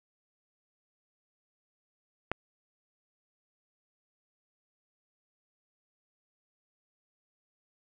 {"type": "click", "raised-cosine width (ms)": 0.5, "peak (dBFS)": -14, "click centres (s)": 2.316, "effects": []}